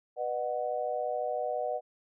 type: chord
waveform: sine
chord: B major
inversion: none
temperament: equal with one note detuned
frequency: 493.9 / 608 / 740 Hz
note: B4 / D#5 / F#5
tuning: 0 / -40 / 0 cents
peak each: -35 / -33 / -34 dBFS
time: 0.16-1.81 s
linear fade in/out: 50 ms
effects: none